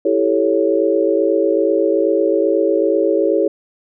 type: chord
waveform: sine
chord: A dominant seventh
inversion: second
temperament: equal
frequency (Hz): 329.6 / 392 / 440 / 554.4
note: E4 / G4 / A4 / C#5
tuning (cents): 0 / 0 / 0 / 0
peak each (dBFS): -18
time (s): 0.05-3.48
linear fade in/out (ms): 5
effects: none